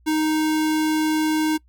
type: tone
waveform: square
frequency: 311.1 Hz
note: D#4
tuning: in tune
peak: -19 dBFS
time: 0.06-1.58 s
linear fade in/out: 20 ms
effects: noise-tail reverb RT60 0.1 s tail -25 dB re dry + added 60 Hz sine -53 dBFS peak until 1.68 s